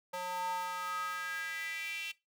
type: tone with high-pass filter sweep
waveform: square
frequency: 180.4 Hz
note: F#3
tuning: 44 cents flat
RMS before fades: -38 dBFS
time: 0.13-2.12 s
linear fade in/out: 10 ms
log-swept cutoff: 700 to 2700 Hz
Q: 5.5
effects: noise-tail reverb RT60 0.2 s tail -18 dB re dry